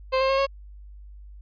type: tone with pitch steps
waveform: 30% pulse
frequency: 523.3 / 531.5 / 539.9 / 548.4 Hz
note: C5 / C5 / C#5 / C#5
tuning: 0 / +27 / -46 / -19 cents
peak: -17 dBFS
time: 0.12-0.468 s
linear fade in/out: 20 ms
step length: 87 ms
effects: added 50 Hz sine -41 dBFS peak until 1.41 s + resampled to 11025 Hz